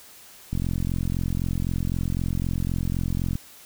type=click train; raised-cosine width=5 ms; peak=-14 dBFS; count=125; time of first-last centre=0.53-3.355 s; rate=43.9 Hz; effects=white hiss -48 dBFS RMS until 3.65 s